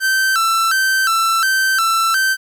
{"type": "tone with vibrato", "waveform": "45% pulse", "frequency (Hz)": 1439, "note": "F#6", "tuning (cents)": -49, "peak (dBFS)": -13, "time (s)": [0, 2.37], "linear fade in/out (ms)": 50, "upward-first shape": "square", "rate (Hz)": 1.4, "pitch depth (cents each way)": 130, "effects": ["9-bit"]}